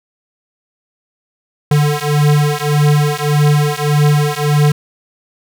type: beating tone pair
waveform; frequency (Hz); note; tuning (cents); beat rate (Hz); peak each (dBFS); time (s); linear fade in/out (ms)
square; 146.83 / 148.53; D3 / D3; 0 / +20; 1.7; -14; 1.71-4.72; 5
effects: none